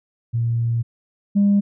sine tone pair in turn, 116.7 / 201.7 Hz, A#2 / G3, +2 / +50 cents, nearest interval major sixth, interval 948 cents, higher second, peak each -17 / -11 dBFS, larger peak second, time 0.33-0.83 / 1.35-1.61 s, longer first, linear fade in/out 20 ms, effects tanh soft clip ceiling -10 dBFS

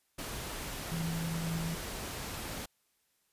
sine tone in noise, 164.81 Hz, E3, in tune, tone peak -33 dBFS, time 0.91-1.75 s, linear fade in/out 10 ms, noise pink, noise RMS -40 dBFS, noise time 0.18-2.66 s, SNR +4 dB, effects white hiss -75 dBFS RMS until 3.32 s + resampled to 32000 Hz

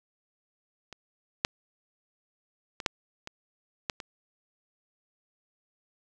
clicks, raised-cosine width 0.2 ms, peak -25 / -6 / -19 / -7 / -21 / -11 / -21 dBFS, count 7, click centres 0.927 / 1.449 / 2.802 / 2.862 / 3.274 / 3.898 / 4.002 s, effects none

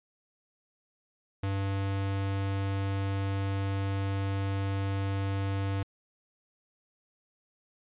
square tone, 98 Hz, G2, in tune, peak -29 dBFS, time 1.43-5.83 s, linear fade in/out 5 ms, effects resampled to 8000 Hz

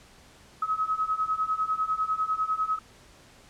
sine beating tone pair, 1273 / 1283 Hz, D#6 / E6, +39 / -47 cents, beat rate 10 Hz, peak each -29 / -27 dBFS, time 0.62-2.79 s, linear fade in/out 5 ms, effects pink hiss -54 dBFS RMS until 3.49 s + low-pass 9000 Hz 12 dB/octave

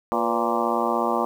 harmonic tone with a mistuned harmonic, 116.54 Hz, A#2, in tune, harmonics 2 / 3 / 4 / 5 / 6 / 7 / 8 / 9 / 10, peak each -29 / -29 / -29 / -29 / -29 / -29 / -29 / -29 / -29 dBFS, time 0.12-1.25 s, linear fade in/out 0 ms, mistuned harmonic 4, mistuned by +80 cents, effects 8-bit

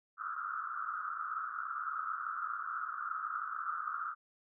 white band-pass noise, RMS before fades -39 dBFS, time 0.17-4.15 s, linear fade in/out 50 ms, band 1200 to 1400 Hz, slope 96 dB/octave, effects none

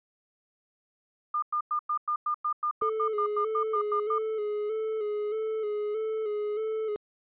sine tone bursts, 1208 Hz, D6, 48 cents sharp, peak -25 dBFS, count 16, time 1.34-4.184 s, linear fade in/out 5 ms, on 84 ms, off 100 ms
triangle tone with vibrato, 428.3 Hz, A4, 47 cents flat, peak -26 dBFS, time 2.82-6.96 s, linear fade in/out 0 ms, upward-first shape square, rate 1.6 Hz, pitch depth 39 cents each way
effects resampled to 8000 Hz

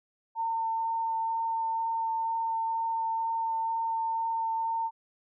sine tone with vibrato, 905 Hz, A5, 48 cents sharp, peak -27 dBFS, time 0.35-4.91 s, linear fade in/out 50 ms, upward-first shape triangle, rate 2.1 Hz, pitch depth 10 cents each way, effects none

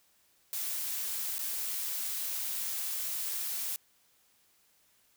blue noise with dropouts, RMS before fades -35 dBFS, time 0.53-3.76 s, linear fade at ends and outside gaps 0 ms, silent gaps 1.382-1.392 s, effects white hiss -68 dBFS RMS until 5.16 s

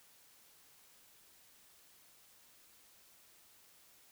silence, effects white hiss -64 dBFS RMS until 4.11 s

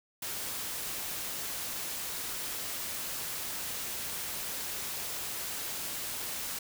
white noise, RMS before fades -37 dBFS, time 0.22-6.59 s, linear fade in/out 5 ms, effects none

